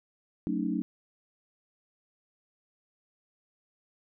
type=chord; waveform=sine; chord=D# half-diminished seventh; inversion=first; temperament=just; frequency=186.68 / 224 / 280 / 311.1 Hz; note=F#3 / A3 / C#4 / D#4; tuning=+16 / +31 / +18 / 0 cents; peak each=-33 dBFS; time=0.47-0.82 s; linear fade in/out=0 ms; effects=none